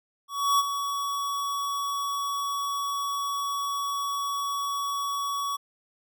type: tone with ADSR envelope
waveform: square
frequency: 1127 Hz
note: C#6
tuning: 28 cents sharp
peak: -19 dBFS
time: 0.28-5.57 s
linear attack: 310 ms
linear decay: 32 ms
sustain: -9 dB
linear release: 16 ms
effects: none